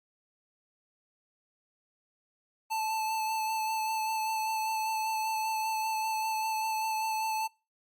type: tone with vibrato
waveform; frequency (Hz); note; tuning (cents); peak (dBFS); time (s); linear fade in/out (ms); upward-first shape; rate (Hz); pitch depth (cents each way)
square; 878; A5; -4; -30; 2.7-7.48; 20; sine; 5.1; 17
effects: noise-tail reverb RT60 0.3 s tail -24 dB re dry + Opus 48 kbps